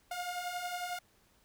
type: beating tone pair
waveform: sawtooth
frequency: 705 / 716 Hz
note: F5 / F5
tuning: +16 / +43 cents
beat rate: 11 Hz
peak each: -38 / -34 dBFS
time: 0.11-0.99 s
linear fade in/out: 5 ms
effects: pink hiss -68 dBFS RMS until 1.44 s